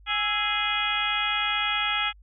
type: harmonic tone with a mistuned harmonic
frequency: 415.3 Hz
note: G#4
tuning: in tune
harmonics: 2 / 3 / 4 / 5 / 6 / 7 / 8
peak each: -33 / -30 / -34 / -31 / -30 / -33 / -29 dBFS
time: 0.06-2.13 s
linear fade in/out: 50 ms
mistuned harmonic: 3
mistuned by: +98 cents
effects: added 50 Hz sine -49 dBFS peak until 2.22 s